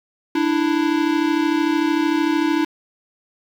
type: tone pair together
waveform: square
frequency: 296.3 / 329.6 Hz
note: D4 / E4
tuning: +15 / 0 cents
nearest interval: major second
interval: 185 cents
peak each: -20 dBFS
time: 0.35-2.65 s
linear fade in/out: 5 ms
effects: low-pass 4000 Hz 12 dB/octave + 7-bit